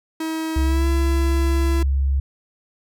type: tone with pitch glide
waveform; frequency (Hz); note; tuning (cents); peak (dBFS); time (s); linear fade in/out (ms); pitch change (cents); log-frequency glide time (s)
45% pulse; 320 to 335.5; D#4 to E4; +49 to +31; -23; 0.2-1.83; 5; +82; 0.62-0.87
type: tone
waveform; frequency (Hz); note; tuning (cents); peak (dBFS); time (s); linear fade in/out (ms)
sine; 68.2; C#2; -28; -16; 0.56-2.2; 5
effects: none